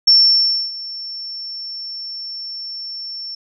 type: tone with ADSR envelope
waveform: sine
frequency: 5420 Hz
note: E8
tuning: 47 cents sharp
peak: -6 dBFS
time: 0.07-3.35 s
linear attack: 9 ms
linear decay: 630 ms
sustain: -20 dB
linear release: 5 ms
effects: none